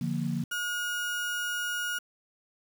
sine chord, Bb major, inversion first, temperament equal, 146.83 / 174.61 / 233.1 Hz, D3 / F3 / Bb3, 0 / 0 / 0 cents, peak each -32 dBFS, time 0.01-0.44 s, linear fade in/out 5 ms
35% pulse tone, 1440 Hz, F#6, 47 cents flat, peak -28 dBFS, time 0.51-1.99 s, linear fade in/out 10 ms
effects 8-bit

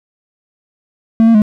triangle tone with pitch steps, 224.9 / 228.6 / 211.5 Hz, A3 / A#3 / G#3, +38 / -34 / +32 cents, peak -3 dBFS, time 1.2-1.419 s, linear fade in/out 0 ms, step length 73 ms, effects none

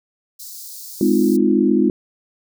white high-pass noise, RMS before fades -35 dBFS, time 0.39-1.37 s, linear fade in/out 10 ms, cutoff 4200 Hz, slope 48 dB/octave
sine chord, F minor seventh, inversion first, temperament equal with one note detuned, 207.7 / 255.9 / 311.1 / 349.2 Hz, Ab3 / C4 / Eb4 / F4, 0 / -38 / 0 / 0 cents, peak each -18 dBFS, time 1.01-1.9 s, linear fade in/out 2 ms
effects none

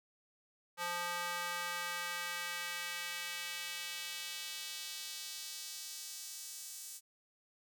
square tone with high-pass filter sweep, 174.61 Hz, F3, in tune, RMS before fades -42 dBFS, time 0.77-7.01 s, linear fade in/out 50 ms, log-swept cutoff 960 to 7400 Hz, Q 1.2, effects none

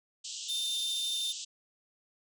white band-pass noise, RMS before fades -41 dBFS, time 0.24-1.45 s, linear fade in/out 10 ms, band 2800 to 7900 Hz, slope 96 dB/octave
square tone, 3606 Hz, A7, 42 cents sharp, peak -32 dBFS, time 0.48-1.33 s, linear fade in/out 20 ms
effects none

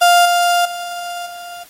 35% pulse tone with level steps, 700 Hz, F5, 4 cents sharp, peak -6 / -10 / -22 / -28 dBFS, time 0.01-1.64 s, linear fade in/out 10 ms, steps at 0.25 / 0.65 / 1.26 s, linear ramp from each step 5 ms, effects white hiss -45 dBFS RMS until 1.69 s + AAC 48 kbps

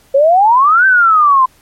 sine exponential two-way sweep, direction up then down, 530 to 1568 to 1017 Hz, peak -5 dBFS, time 0.14-1.46 s, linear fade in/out 10 ms, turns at 0.86 s, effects pink hiss -49 dBFS RMS until 1.61 s + MP3 64 kbps

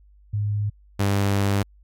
sine / sawtooth tone pair in turn, 103.83 / 99.71 Hz, G#2 / G2, 0 / +30 cents, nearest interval minor second, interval 70 cents, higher first, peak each -21 / -15 dBFS, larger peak second, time 0.33-0.7 / 0.99-1.63 s, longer second, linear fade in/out 10 ms, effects added 50 Hz sine -50 dBFS peak until 1.83 s + AAC 64 kbps

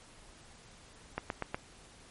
click train, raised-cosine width 0.5 ms, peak -18 dBFS, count 4, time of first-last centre 1.18-1.545 s, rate 8.22 Hz, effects pink hiss -56 dBFS RMS until 2.1 s + MP3 48 kbps

